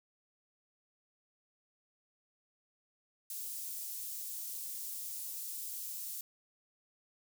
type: high-pass noise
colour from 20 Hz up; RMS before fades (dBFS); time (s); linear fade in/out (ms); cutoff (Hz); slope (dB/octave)
white; -42; 3.3-6.21; 2; 7200; 12
effects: none